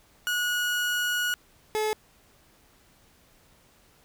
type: tone pair in turn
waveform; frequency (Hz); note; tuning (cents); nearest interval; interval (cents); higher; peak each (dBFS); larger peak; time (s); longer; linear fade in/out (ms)
30% pulse; 1455 / 430.1; F#6 / A4; -29 / -39; octave + major sixth; 2110; first; -22; neither; 0.27-1.34 / 1.75-1.93; first; 0
effects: pink hiss -60 dBFS RMS until 4.04 s